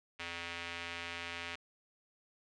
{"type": "tone with band-pass filter", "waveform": "square", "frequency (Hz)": 85.4, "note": "F2", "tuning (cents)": -38, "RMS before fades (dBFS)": -43, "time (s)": [0.19, 1.56], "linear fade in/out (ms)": 10, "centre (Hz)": 2500, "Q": 1.7, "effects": ["resampled to 22050 Hz"]}